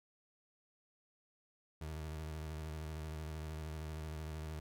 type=tone with vibrato; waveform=30% pulse; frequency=77.78 Hz; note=D#2; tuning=in tune; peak=-39 dBFS; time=1.81-4.6 s; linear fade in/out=5 ms; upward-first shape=square; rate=13 Hz; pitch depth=36 cents each way; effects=none